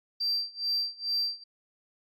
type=tone with tremolo; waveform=sine; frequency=4699 Hz; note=D8; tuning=in tune; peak=-23 dBFS; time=0.2-1.44 s; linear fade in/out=10 ms; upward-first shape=sine; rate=2.3 Hz; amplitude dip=95%; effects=tanh soft clip ceiling -23 dBFS + AAC 64 kbps